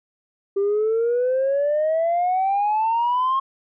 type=exponential sweep; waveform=sine; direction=up; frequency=392 to 1082 Hz; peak=-16 dBFS; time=0.56-3.4 s; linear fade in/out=10 ms; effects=tanh soft clip ceiling -15 dBFS